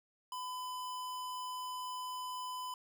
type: tone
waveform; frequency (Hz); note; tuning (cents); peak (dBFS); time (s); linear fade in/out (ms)
square; 1006; B5; +32; -40; 0.32-2.74; 2
effects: none